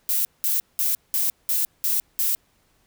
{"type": "noise bursts", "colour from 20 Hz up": "violet", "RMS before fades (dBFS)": -22, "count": 7, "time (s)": [0.09, 2.35], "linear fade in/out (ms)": 0, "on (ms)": 160, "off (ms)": 190, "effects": ["pink hiss -64 dBFS RMS until 2.86 s"]}